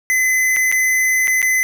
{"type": "tone with dropouts", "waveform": "square", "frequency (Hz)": 2031, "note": "B6", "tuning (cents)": 48, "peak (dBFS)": -14, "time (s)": [0.1, 1.63], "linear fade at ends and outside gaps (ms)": 0, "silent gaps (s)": [[0.563, 0.568], [0.716, 0.724], [1.273, 1.279], [1.418, 1.427]], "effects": []}